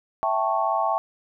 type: chord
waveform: sine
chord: A dominant seventh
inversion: second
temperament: equal with one note detuned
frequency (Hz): 659.3 / 784 / 880 / 1104.3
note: E5 / G5 / A5 / C#6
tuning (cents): 0 / 0 / 0 / -7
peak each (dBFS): -26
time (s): 0.23-0.98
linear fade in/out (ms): 0
effects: none